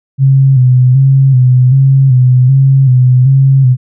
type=tone with vibrato; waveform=sine; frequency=130.81 Hz; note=C3; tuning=in tune; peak=-3 dBFS; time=0.18-3.77 s; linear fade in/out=50 ms; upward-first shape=square; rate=1.3 Hz; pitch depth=57 cents each way; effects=none